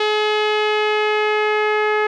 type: tone with low-pass filter sweep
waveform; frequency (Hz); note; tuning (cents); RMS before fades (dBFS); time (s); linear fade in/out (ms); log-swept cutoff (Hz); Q
sawtooth; 424.8; G#4; +39; -18; 0-2.07; 5; 3500 to 2000; 2.1
effects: none